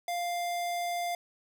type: tone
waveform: square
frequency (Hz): 698.5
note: F5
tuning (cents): 0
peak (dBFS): -31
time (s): 0.08-1.15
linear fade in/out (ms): 2
effects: none